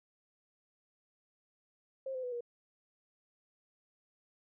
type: tone with pitch steps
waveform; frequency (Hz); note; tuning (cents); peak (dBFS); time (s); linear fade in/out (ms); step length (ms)
sine; 532 / 513.3 / 495.2 / 477.8; C5 / C5 / B4 / A#4; +29 / -33 / +5 / +43; -36; 2.06-2.408; 5; 87
effects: none